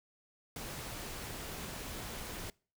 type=noise; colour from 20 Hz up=pink; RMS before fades=-43 dBFS; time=0.56-2.5 s; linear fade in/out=2 ms; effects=noise-tail reverb RT60 0.4 s tail -25 dB re dry